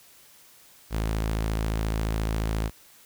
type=tone; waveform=sawtooth; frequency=54.3 Hz; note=A1; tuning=22 cents flat; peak=-21 dBFS; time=0.9-2.71 s; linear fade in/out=50 ms; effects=white hiss -54 dBFS RMS until 3.05 s